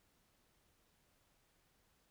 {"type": "silence", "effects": ["pink hiss -75 dBFS RMS until 2.1 s"]}